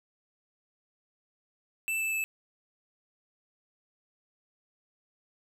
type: tone with pitch steps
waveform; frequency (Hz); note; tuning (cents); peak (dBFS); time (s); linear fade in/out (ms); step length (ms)
square; 2650 / 2635 / 2620; E7 / E7 / E7; +9 / -1 / -11; -29; 1.88-2.24; 0; 120
effects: none